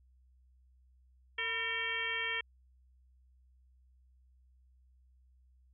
harmonic tone with a mistuned harmonic, 454.7 Hz, A#4, 43 cents flat, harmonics 1 / 2 / 3 / 4 / 5 / 6 / 7, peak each -47 / -47 / -46 / -37 / -38 / -42 / -40 dBFS, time 1.38-2.41 s, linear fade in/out 5 ms, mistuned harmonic 2, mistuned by +140 cents, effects added 63 Hz sine -62 dBFS peak until 5.73 s

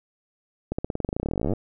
accelerating click train, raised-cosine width 2 ms, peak -13 dBFS, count 30, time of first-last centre 0.72-1.535 s, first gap 65 ms, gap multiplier 0.93, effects none

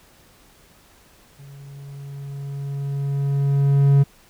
triangle tone with level ramp, 139.8 Hz, C#3, 15 cents sharp, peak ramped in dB -38 to -8 dBFS, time 1.38-4.04 s, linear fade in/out 20 ms, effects pink hiss -53 dBFS RMS until 4.29 s

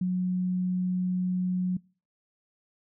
sine tone, 182.4 Hz, F#3, 24 cents flat, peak -24 dBFS, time 0.01-1.77 s, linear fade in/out 5 ms, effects noise-tail reverb RT60 0.4 s tail -25 dB re dry

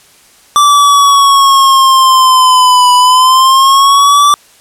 square exponential two-way sweep, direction down then up, 1170 to 987.8 to 1170 Hz, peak -4 dBFS, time 0.56-4.34 s, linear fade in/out 0 ms, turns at 2.93 s, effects white hiss -43 dBFS RMS until 4.6 s + low-pass 11000 Hz 12 dB/octave

